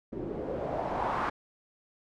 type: noise with low-pass filter sweep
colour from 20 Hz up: white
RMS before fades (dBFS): -33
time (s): 0.12-1.3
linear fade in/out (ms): 10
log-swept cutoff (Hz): 310 to 1200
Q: 2.7
effects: none